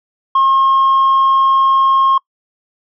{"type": "tone with tanh clipping", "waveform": "sine", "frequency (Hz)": 1075, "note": "C6", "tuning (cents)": 47, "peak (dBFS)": -9, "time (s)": [0.35, 2.18], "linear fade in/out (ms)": 5, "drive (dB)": 1, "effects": ["noise-tail reverb RT60 0.1 s tail -25 dB re dry"]}